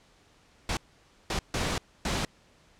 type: noise bursts at uneven times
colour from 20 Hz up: pink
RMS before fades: -29 dBFS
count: 4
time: 0.69-0.77 / 1.3-1.39 / 1.54-1.78 / 2.05-2.25 s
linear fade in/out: 2 ms
effects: pink hiss -61 dBFS RMS until 2.79 s + low-pass 7000 Hz 12 dB/octave